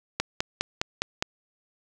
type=click train; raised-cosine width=0.2 ms; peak=-7 dBFS; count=6; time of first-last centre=0.2-1.225 s; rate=4.88 Hz; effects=none